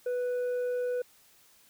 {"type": "tone with tanh clipping", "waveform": "sine", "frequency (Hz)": 493.9, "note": "B4", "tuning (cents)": 0, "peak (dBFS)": -29, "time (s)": [0.06, 1.02], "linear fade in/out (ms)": 5, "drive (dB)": 4, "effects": ["white hiss -61 dBFS RMS until 1.69 s"]}